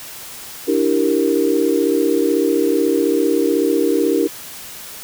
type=chord; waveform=sine; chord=E half-diminished seventh; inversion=third; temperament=equal; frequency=293.7 / 329.6 / 392 / 466.2 Hz; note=D4 / E4 / G4 / Bb4; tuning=0 / 0 / 0 / 0 cents; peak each=-19 dBFS; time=0.67-4.28 s; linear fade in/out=20 ms; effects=white hiss -34 dBFS RMS until 5.03 s